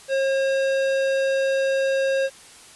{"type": "tone with tanh clipping", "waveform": "sine", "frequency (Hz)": 539, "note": "C#5", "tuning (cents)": -49, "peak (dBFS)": -21, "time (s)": [0.08, 2.3], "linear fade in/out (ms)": 50, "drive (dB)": 17, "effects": ["white hiss -46 dBFS RMS until 2.75 s", "resampled to 24000 Hz"]}